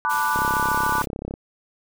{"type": "chord", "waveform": "sine", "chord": "B minor seventh", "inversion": "third", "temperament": "equal", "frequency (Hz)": [880, 987.8, 1174.7, 1480], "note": ["A5", "B5", "D6", "F#6"], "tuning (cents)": [0, 0, 0, 0], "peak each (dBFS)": -25, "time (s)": [0.05, 1.02], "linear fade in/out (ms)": 0}
{"type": "noise", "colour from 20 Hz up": "white", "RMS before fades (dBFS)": -34, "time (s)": [0.09, 1.06], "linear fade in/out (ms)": 20}
{"type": "click train", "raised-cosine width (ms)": 2, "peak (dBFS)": -16, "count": 34, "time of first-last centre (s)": [0.36, 1.339], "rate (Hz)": 33.7}
{"effects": []}